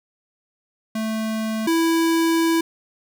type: tone pair in turn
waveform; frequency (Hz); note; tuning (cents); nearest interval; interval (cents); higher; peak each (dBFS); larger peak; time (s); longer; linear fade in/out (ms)
square; 220 / 329.6; A3 / E4; 0 / 0; perfect fifth; 700; second; -23 / -17; second; 0.95-1.67 / 1.67-2.61; second; 5
effects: none